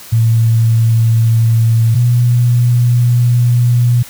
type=tone pair in turn; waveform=sine; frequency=113.9 / 121.13 Hz; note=A#2 / B2; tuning=-40 / -33 cents; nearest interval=minor second; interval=107 cents; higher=second; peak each=-7 dBFS; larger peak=neither; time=0.12-1.95 / 1.95-4.03 s; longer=second; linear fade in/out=10 ms; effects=white hiss -34 dBFS RMS until 4.09 s